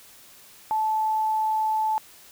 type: tone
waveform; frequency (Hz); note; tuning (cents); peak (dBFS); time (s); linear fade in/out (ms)
sine; 871; A5; -18; -21; 0.71-1.98; 0
effects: white hiss -50 dBFS RMS until 2.31 s